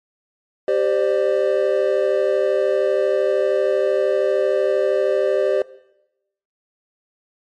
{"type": "chord", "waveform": "triangle", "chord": "G suspended fourth", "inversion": "none", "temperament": "equal with one note detuned", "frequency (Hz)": [392, 523.3, 596.2], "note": ["G4", "C5", "D5"], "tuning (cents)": [0, 0, 26], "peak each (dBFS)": -18, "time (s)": [0.68, 5.62], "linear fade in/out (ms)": 2, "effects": ["noise-tail reverb RT60 0.9 s tail -19 dB re dry", "MP3 48 kbps"]}